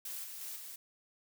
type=noise with level steps; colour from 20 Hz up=blue; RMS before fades=-42 / -46 / -43 / -47 dBFS; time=0.05-0.76 s; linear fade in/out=5 ms; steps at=0.24 / 0.41 / 0.56 s; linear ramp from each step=2 ms; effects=none